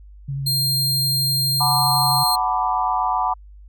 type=tone with vibrato; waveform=sine; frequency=137.8 Hz; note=C#3; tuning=10 cents flat; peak=-23 dBFS; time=0.28-2.24 s; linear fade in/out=10 ms; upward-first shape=sine; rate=12 Hz; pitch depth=20 cents each way
type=tone; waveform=sawtooth; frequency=4200 Hz; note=C8; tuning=6 cents sharp; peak=-16 dBFS; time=0.46-2.36 s; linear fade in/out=10 ms
type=chord; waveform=sine; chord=B minor seventh; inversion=second; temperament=equal; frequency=740 / 880 / 987.8 / 1174.7 Hz; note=F#5 / A5 / B5 / D6; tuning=0 / 0 / 0 / 0 cents; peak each=-23 / -24 / -22 / -25 dBFS; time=1.6-3.34 s; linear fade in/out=10 ms
effects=added 50 Hz sine -40 dBFS peak until 3.68 s